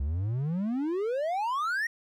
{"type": "exponential sweep", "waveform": "triangle", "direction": "up", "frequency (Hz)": [65.4, 1912], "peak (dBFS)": -25, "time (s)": [0, 1.87], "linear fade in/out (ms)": 5, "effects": []}